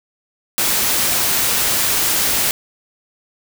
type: noise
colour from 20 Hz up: white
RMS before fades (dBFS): -17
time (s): 0.58-2.51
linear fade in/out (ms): 0
effects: none

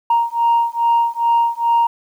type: beating tone pair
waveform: sine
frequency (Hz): 932.3 / 934.7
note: A#5 / A#5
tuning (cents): 0 / +4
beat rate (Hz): 2.4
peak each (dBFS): -15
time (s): 0.1-1.87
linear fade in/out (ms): 5
effects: tanh soft clip ceiling -8 dBFS + 8-bit

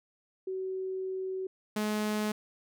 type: tone pair in turn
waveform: sine / sawtooth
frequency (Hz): 377.3 / 212.2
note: F#4 / G#3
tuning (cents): +34 / +38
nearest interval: minor seventh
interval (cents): 996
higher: first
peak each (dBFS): -32 / -25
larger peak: second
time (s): 0.47-1.47 / 1.76-2.32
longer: first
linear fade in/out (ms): 5
effects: none

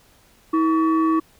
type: tone pair together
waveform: sine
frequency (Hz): 321.9 / 1130.7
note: E4 / C#6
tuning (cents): -41 / +34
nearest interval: octave + minor seventh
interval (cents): 2175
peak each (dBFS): -15 / -20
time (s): 0.53-1.2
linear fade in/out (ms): 10
effects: tanh soft clip ceiling -12 dBFS + pink hiss -55 dBFS RMS until 1.39 s

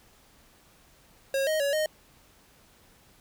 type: tone with pitch steps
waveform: square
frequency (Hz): 543 / 625 / 563 / 619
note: C#5 / D#5 / C#5 / D#5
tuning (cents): -36 / +8 / +27 / -9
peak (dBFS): -25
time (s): 1.34-1.86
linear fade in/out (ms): 2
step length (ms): 130
effects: pink hiss -59 dBFS RMS until 3.2 s

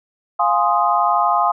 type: chord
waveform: sine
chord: F minor seventh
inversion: none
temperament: equal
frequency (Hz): 698.5 / 830.6 / 1046.5 / 1244.5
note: F5 / Ab5 / C6 / Eb6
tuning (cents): 0 / 0 / 0 / 0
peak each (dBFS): -19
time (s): 0.39-1.52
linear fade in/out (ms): 10
effects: none

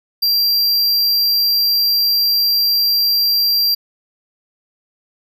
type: tone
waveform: square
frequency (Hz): 4737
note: D8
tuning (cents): +14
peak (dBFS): -13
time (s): 0.22-3.75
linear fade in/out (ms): 10
effects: none

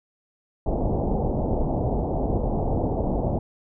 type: low-pass noise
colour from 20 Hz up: pink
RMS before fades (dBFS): -24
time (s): 0.66-3.39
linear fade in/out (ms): 5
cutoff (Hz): 830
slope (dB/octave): 48
effects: none

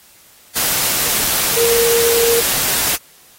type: tone in noise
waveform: sine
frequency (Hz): 466.2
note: A#4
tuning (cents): 0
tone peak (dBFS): -13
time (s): 1.56-2.41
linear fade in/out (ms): 20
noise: white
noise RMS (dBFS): -17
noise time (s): 0.55-2.97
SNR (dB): +1
effects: white hiss -47 dBFS RMS until 3.38 s + AAC 48 kbps

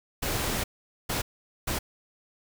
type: noise bursts at uneven times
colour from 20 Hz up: pink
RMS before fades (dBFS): -29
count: 3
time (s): 0.22-0.64 / 1.09-1.22 / 1.67-1.79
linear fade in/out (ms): 10
effects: none

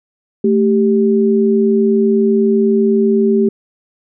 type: tone pair together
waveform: sine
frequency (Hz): 220 / 392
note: A3 / G4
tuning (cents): 0 / 0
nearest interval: minor seventh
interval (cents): 1000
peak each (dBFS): -12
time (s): 0.44-3.49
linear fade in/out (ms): 5
effects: none

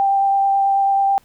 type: tone with vibrato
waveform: sine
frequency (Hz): 788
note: G5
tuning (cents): +9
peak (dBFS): -13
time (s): 0-1.18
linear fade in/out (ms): 0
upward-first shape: triangle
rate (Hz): 9.2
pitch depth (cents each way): 11
effects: pink hiss -56 dBFS RMS until 1.24 s

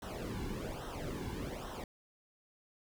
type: noise with flanger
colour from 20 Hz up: brown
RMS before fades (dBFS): -41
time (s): 0.02-1.84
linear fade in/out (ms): 2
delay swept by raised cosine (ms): 0.42 to 1.62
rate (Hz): 1.2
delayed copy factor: -0.8
effects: none

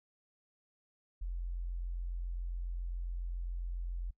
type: tone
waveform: sine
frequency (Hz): 43.65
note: F1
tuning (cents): 0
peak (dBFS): -35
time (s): 1.21-4.11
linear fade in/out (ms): 10
effects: noise-tail reverb RT60 0.1 s tail -23 dB re dry

